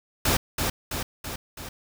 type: noise with echo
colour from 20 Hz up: pink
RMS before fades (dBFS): -22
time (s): 0.25-0.37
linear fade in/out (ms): 5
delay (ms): 330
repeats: 4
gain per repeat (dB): -4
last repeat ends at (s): 1.69
effects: none